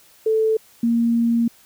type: tone pair in turn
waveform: sine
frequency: 440 / 233.1 Hz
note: A4 / A#3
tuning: 0 / 0 cents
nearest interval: major seventh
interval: 1100 cents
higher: first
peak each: -15 dBFS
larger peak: neither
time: 0.26-0.57 / 0.83-1.48 s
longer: second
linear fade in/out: 5 ms
effects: white hiss -52 dBFS RMS until 1.65 s